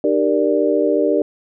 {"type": "chord", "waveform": "sine", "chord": "Eb major seventh", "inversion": "none", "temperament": "equal with one note detuned", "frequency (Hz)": [303.7, 392, 466.2, 587.3], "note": ["Eb4", "G4", "Bb4", "D5"], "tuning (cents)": [-42, 0, 0, 0], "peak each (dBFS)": -19, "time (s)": [0.04, 1.22], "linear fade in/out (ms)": 2, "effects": []}